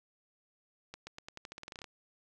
accelerating click train, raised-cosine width 0.2 ms, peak -27 dBFS, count 15, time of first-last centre 0.94-1.842 s, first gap 130 ms, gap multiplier 0.88, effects none

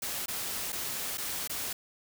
white noise with dropouts, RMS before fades -35 dBFS, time 0.02-1.73 s, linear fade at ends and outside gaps 5 ms, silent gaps 0.26-0.281 / 0.722-0.727 / 1.174-1.18 / 1.476-1.495 s, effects none

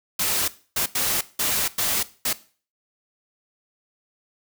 white noise bursts at uneven times, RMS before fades -23 dBFS, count 6, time 0.19-0.48 / 0.76-0.86 / 0.95-1.21 / 1.39-1.68 / 1.78-2.03 / 2.25-2.33 s, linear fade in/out 5 ms, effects noise-tail reverb RT60 0.4 s tail -17 dB re dry

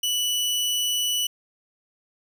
sawtooth tone, 2960 Hz, F#7, in tune, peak -19 dBFS, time 0.03-1.27 s, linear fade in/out 5 ms, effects none

